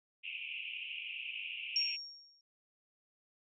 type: band-pass noise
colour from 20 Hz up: white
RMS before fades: -43 dBFS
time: 0.23-1.97 s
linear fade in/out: 20 ms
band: 2400 to 2900 Hz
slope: 96 dB/octave
type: tone with exponential decay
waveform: sine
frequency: 5550 Hz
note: F8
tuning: 12 cents flat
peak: -27 dBFS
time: 1.76-2.41 s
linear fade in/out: 2 ms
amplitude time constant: 140 ms
effects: none